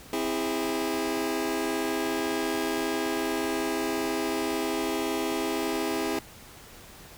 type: chord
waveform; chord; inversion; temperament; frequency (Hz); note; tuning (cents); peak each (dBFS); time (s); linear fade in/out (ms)
sawtooth; C augmented; none; just; 261.6 / 327 / 408.8; C4 / E4 / G#4; 0 / -14 / -27; -29 / -26 / -27; 0.13-6.19; 2
effects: pink hiss -48 dBFS RMS until 7.17 s